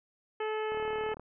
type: harmonic tone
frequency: 432.6 Hz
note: A4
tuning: 29 cents flat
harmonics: 1 / 2 / 3 / 4 / 5 / 6 / 7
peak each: -32 / -38 / -42 / -44 / -46 / -48 / -49 dBFS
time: 0.4-1.14 s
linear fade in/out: 5 ms
type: click train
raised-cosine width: 1 ms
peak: -30 dBFS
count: 19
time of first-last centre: 0.72-1.196 s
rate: 37.8 Hz
effects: none